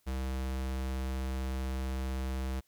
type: tone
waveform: square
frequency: 65.41 Hz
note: C2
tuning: in tune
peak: -33 dBFS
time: 0.06-2.61 s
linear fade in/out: 20 ms
effects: white hiss -72 dBFS RMS until 2.67 s